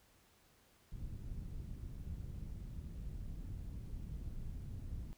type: low-pass noise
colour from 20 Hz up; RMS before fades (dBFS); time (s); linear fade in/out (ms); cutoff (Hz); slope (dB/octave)
pink; -45; 0.92-5.13; 0; 140; 12
effects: pink hiss -69 dBFS RMS until 5.17 s

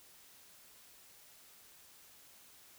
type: silence
effects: white hiss -60 dBFS RMS until 2.78 s

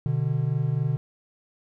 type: tone pair together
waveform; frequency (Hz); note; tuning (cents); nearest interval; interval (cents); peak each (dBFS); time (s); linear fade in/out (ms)
triangle; 125.5 / 149.25; B2 / D3; +28 / +28; minor third; 300; -23; 0.06-0.97; 0
effects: none

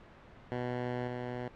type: tone with level steps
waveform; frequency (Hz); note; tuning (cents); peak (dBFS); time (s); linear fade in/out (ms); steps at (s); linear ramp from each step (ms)
10% pulse; 123.47; B2; 0; -25 / -28; 0.52-1.48; 0; 1.07; 5
effects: pink hiss -54 dBFS RMS until 1.55 s + low-pass 2000 Hz 12 dB/octave

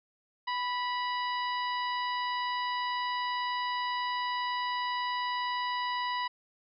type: harmonic tone with a mistuned harmonic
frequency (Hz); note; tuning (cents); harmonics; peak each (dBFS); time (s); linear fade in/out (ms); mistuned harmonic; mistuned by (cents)
979; B5; -15; 1 / 2 / 3 / 4 / 5; -31 / -37 / -41 / -43 / -45; 0.47-6.28; 10; 1; +19
effects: none

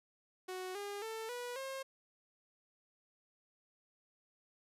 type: tone with pitch steps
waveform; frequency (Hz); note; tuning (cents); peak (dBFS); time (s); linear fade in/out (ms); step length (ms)
sawtooth; 370 / 405.8 / 445.1 / 488.2 / 535.5; F#4 / G#4 / A4 / B4 / C5; 0 / -40 / +20 / -20 / +40; -37; 0.48-1.83; 10; 270
effects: resampled to 32000 Hz

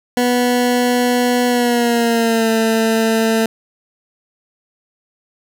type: tone with pitch glide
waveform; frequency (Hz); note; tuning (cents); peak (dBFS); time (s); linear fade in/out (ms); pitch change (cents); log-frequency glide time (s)
20% pulse; 245.6 to 223.9; B3 to A3; -9 to +30; -8; 0.17-3.46; 2; -161; 1.47-2.51
effects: none

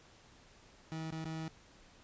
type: tone with dropouts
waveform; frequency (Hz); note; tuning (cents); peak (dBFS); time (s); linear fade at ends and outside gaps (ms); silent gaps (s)
30% pulse; 160; D#3; +49; -36; 0.92-1.48; 0; 1.106-1.122 / 1.244-1.254
effects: pink hiss -61 dBFS RMS until 2.03 s + resampled to 16000 Hz

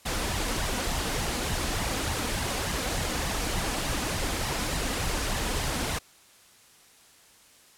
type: noise with flanger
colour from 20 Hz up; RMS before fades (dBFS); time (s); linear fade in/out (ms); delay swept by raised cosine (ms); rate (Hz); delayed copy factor
pink; -29; 0.05-5.99; 10; 1 to 4.1; 3.4; +0.5
effects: white hiss -56 dBFS RMS until 7.77 s + low-pass 11000 Hz 12 dB/octave

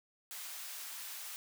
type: high-pass noise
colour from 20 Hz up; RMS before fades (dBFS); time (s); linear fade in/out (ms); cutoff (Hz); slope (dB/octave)
white; -45; 0.31-1.36; 0; 900; 12
effects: none

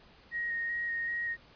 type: tone with vibrato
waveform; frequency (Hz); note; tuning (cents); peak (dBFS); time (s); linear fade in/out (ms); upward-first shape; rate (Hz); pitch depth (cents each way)
sine; 1874; A#6; +9; -31; 0.31-1.37; 50; square; 2.6; 12
effects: pink hiss -58 dBFS RMS until 1.55 s + resampled to 11025 Hz

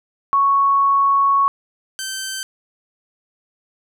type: tone pair in turn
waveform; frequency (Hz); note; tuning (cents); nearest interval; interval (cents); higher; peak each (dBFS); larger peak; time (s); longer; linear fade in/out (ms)
sine / 10% pulse; 1108.7 / 1548.6; C#6 / G6; 0 / -22; tritone; 578; second; -12 / -16; first; 0.33-1.48 / 1.99-2.43; first; 0
effects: none

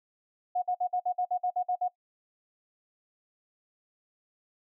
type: tone bursts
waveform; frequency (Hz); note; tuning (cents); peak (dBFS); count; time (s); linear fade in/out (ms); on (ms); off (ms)
sine; 725; F#5; -35; -25; 11; 0.55-1.882; 10; 72; 54
effects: noise-tail reverb RT60 0.1 s tail -20 dB re dry

